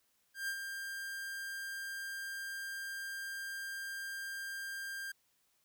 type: tone with ADSR envelope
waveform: 45% pulse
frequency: 1594 Hz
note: G6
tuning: 28 cents sharp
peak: -34 dBFS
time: 0.34-5.12 s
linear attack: 140 ms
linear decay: 73 ms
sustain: -6 dB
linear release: 7 ms
effects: white hiss -75 dBFS RMS until 5.64 s